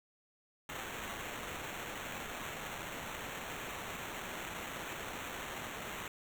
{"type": "noise with sample-and-hold", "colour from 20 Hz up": "violet", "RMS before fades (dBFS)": -43, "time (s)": [0.69, 6.08], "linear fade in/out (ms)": 2, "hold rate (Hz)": 4900, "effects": []}